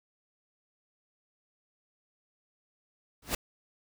pink noise with exponential growth, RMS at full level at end -24 dBFS, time 3.22-3.35 s, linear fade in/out 5 ms, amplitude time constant 27 ms, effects none

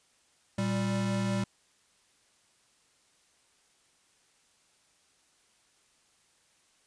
square tone pair together, 116.54 / 196 Hz, A#2 / G3, 0 / 0 cents, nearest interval major sixth, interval 900 cents, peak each -33 / -30 dBFS, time 0.58-1.44 s, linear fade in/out 5 ms, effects white hiss -67 dBFS RMS until 6.86 s + resampled to 22050 Hz

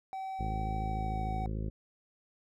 triangle tone with pitch glide, 766 to 754.1 Hz, G5 to F#5, -40 to +33 cents, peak -34 dBFS, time 0.13-1.46 s, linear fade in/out 0 ms, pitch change -27 cents, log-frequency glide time 0.8-1.24 s
harmonic tone, 53.4 Hz, G#1, 49 cents sharp, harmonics 1 / 2 / 3 / 4 / 5 / 6 / 7 / 8 / 9 / 10, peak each -35 / -38 / -42 / -43 / -51 / -49 / -49 / -54 / -55 / -54 dBFS, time 0.39-1.7 s, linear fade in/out 10 ms
effects none

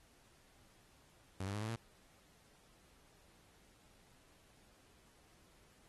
sawtooth tone with pitch steps, 95.4 / 99.91 / 104.64 / 109.59 / 114.77 Hz, G2 / G2 / G#2 / A2 / A#2, -47 / +33 / +14 / -6 / -27 cents, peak -35 dBFS, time 1.4-1.76 s, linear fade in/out 5 ms, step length 72 ms, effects pink hiss -68 dBFS RMS until 5.88 s + AAC 32 kbps

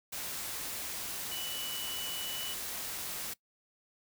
sine tone in noise, 2961 Hz, F#7, 1 cent sharp, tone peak -39 dBFS, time 1.31-2.54 s, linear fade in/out 10 ms, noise white, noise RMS -39 dBFS, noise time 0.12-3.34 s, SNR -3 dB, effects noise-tail reverb RT60 0.1 s tail -21 dB re dry

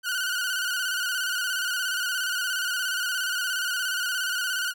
sawtooth tone with vibrato, 1475 Hz, F#6, 6 cents flat, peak -22 dBFS, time 0.03-4.74 s, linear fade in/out 50 ms, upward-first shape square, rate 17 Hz, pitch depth 53 cents each way, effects none

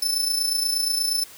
sawtooth tone with amplitude modulation, 5274 Hz, E8, in tune, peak -16 dBFS, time 0.02-1.24 s, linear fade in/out 5 ms, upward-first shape sine, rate 28.4 Hz, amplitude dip 55%, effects white hiss -45 dBFS RMS until 1.37 s + high-pass 60 Hz 12 dB/octave

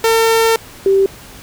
sawtooth / sine tone pair in turn, 452.3 / 389.4 Hz, A4 / G4, +48 / -12 cents, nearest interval minor third, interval 260 cents, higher first, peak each -6 / -8 dBFS, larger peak first, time 0.04-0.56 / 0.86-1.06 s, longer first, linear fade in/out 2 ms, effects pink hiss -37 dBFS RMS until 1.42 s

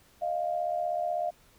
sine tone pair together, 621 / 697.1 Hz, D#5 / F5, -3 / -3 cents, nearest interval major second, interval 200 cents, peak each -32 / -29 dBFS, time 0.21-1.31 s, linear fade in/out 20 ms, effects pink hiss -61 dBFS RMS until 1.58 s

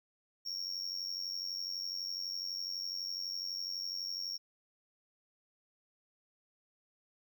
triangle tone with amplitude modulation, 5520 Hz, F8, 21 cents flat, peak -32 dBFS, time 0.45-4.38 s, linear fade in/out 20 ms, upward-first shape sine, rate 92 Hz, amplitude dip 80%, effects 12-bit

